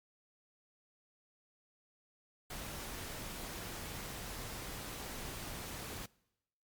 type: noise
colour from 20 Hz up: pink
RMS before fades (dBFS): -44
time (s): 2.5-6.06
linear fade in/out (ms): 5
effects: noise-tail reverb RT60 0.9 s tail -24 dB re dry + MP3 96 kbps

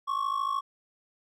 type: ring-modulated tone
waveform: triangle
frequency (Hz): 1108.7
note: C#6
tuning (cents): 0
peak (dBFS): -22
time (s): 0.07-0.61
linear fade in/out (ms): 20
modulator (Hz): 26.7
effects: none

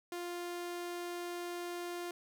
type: tone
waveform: sawtooth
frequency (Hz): 350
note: F4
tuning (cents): +4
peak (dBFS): -35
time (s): 0.12-2.11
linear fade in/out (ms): 2
effects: none

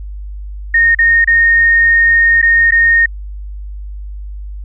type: tone with dropouts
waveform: sine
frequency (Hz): 1846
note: A#6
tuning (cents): -17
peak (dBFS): -6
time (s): 0.74-3.06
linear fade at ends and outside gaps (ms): 5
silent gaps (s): 0.949-0.988 / 1.245-1.274 / 2.417-2.426 / 2.709-2.72
effects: added 50 Hz sine -23 dBFS peak until 4.64 s

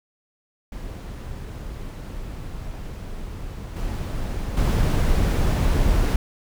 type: noise with level steps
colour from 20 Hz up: brown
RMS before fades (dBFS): -33 / -27 / -19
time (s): 0.72-6.16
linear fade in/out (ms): 2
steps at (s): 3.76 / 4.57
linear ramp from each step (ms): 2
effects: none

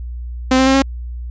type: tone with pitch steps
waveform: sawtooth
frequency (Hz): 259.2 / 263.1 / 267.1 / 271.1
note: C4 / C4 / C4 / C#4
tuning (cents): -16 / +10 / +36 / -38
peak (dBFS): -6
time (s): 0.51-0.822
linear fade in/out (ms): 5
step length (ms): 78
effects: added 60 Hz sine -24 dBFS peak until 1.3 s + resampled to 16000 Hz

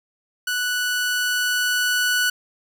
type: tone with level ramp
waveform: sawtooth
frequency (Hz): 1480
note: F#6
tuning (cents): 0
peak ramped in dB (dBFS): -18 to -14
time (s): 0.47-2.3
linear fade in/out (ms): 5
effects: none

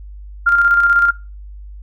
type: tone with tremolo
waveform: sine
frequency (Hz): 1396.9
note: F6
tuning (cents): 0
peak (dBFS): -8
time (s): 0.46-1.11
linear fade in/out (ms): 10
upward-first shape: square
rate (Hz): 16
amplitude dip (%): 40
effects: noise-tail reverb RT60 0.3 s tail -22 dB re dry + added 50 Hz sine -31 dBFS peak until 1.82 s

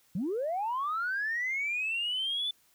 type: linear sweep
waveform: sine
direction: up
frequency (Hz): 155.56 to 3520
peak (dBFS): -28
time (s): 0.15-2.51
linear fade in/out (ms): 5
effects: tanh soft clip ceiling -25 dBFS + white hiss -66 dBFS RMS until 2.74 s

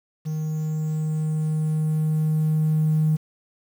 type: tone with level ramp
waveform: triangle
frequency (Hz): 155.56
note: D#3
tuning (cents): 0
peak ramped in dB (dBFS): -22 to -13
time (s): 0.25-3.17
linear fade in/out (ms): 20
effects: tanh soft clip ceiling -14 dBFS + 8-bit

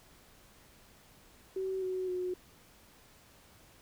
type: tone with pitch steps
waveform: sine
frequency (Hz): 380 / 371.8 / 363.7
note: F#4 / F#4 / F#4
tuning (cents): +46 / +8 / -30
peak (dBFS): -32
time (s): 1.56-2.34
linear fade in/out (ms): 5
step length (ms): 260
effects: pink hiss -60 dBFS RMS until 3.81 s

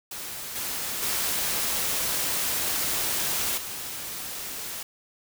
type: noise with level steps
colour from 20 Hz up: white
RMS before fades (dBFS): -36 / -31 / -27 / -35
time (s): 0.11-4.83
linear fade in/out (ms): 5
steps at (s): 0.55 / 1.02 / 3.57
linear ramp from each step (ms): 10
effects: none

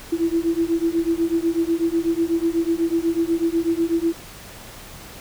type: beating tone pair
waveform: sine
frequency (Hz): 329.1 / 337.2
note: E4 / E4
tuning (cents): -3 / +39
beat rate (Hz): 8.1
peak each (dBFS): -21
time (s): 0.12-4.13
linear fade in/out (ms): 10
effects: pink hiss -40 dBFS RMS until 5.2 s

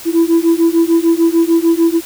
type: beating tone pair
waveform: sine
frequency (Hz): 329.6 / 336.3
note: E4 / E4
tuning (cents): 0 / +35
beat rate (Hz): 6.7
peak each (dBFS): -10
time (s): 0.05-2.01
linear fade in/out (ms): 50
effects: tanh soft clip ceiling -5 dBFS + white hiss -32 dBFS RMS until 2.05 s

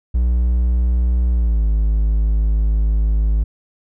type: tone with pitch glide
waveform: triangle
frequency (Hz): 60.3 to 53.1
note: B1 to G#1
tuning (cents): -41 to +39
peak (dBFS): -11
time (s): 0.14-3.44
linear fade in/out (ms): 10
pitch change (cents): -220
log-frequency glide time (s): 1.31-1.66
effects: none

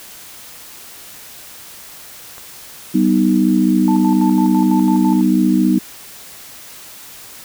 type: click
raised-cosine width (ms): 0.5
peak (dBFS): -22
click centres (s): 2.381
type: chord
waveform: sine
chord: G augmented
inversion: none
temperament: equal with one note detuned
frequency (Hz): 192.3 / 246.9 / 311.1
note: G3 / B3 / D#4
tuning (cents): -33 / 0 / 0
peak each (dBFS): -15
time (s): 2.94-5.79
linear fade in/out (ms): 10
type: tone with tremolo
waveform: sine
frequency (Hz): 880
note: A5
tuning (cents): 0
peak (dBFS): -20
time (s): 3.88-5.21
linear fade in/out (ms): 0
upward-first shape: square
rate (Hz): 6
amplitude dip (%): 65
effects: white hiss -37 dBFS RMS until 7.44 s

